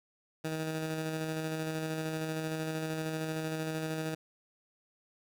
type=tone with tremolo; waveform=15% pulse; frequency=158.4 Hz; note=D#3; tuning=31 cents sharp; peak=-26 dBFS; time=0.44-4.15 s; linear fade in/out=10 ms; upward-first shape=square; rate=13 Hz; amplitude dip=25%; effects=none